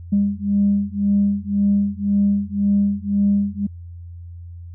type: beating tone pair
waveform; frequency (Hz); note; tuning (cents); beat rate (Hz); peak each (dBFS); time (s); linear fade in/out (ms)
sine; 200.7 / 202.6; G3 / G#3; +41 / -43; 1.9; -18; 0.12-3.67; 10
effects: tanh soft clip ceiling -8 dBFS + added 86 Hz sine -33 dBFS peak until 4.74 s